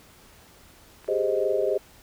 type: clicks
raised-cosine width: 0.5 ms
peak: -31 dBFS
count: 2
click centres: 1.045 / 1.079 s
type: chord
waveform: sine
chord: Ab major seventh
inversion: third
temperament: equal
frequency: 392 / 415.3 / 523.3 / 622.3 Hz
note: G4 / Ab4 / C5 / Eb5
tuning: 0 / 0 / 0 / 0 cents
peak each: -27 dBFS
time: 1.08-1.78 s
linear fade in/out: 10 ms
effects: pink hiss -53 dBFS RMS until 2.02 s